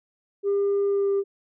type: tone with pitch glide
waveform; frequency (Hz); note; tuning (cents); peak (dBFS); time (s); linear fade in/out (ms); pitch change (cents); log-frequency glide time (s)
sine; 400.6 to 396.7; G4 to G4; +38 to +21; -18; 0.43-1.24; 50; -17; 0.87-1.11
effects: tanh soft clip ceiling -18 dBFS